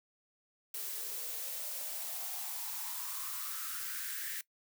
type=noise with high-pass filter sweep; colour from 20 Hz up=blue; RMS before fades=-40 dBFS; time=0.74-4.41 s; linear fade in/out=2 ms; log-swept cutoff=380 to 1800 Hz; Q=6; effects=noise-tail reverb RT60 0.1 s tail -20 dB re dry